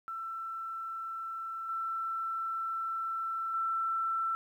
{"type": "tone with level steps", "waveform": "sine", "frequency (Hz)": 1337, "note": "E6", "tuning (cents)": 24, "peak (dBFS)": [-36, -32, -29], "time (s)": [0.08, 4.35], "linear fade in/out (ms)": 0, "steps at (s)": [1.69, 3.54], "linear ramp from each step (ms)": 2, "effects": ["11-bit"]}